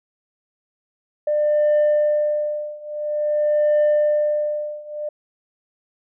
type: tone with tremolo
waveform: sine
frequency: 598 Hz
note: D5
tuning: 31 cents sharp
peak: -11 dBFS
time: 1.27-5.09 s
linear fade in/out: 5 ms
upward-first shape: triangle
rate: 0.49 Hz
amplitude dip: 95%
effects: tanh soft clip ceiling -12 dBFS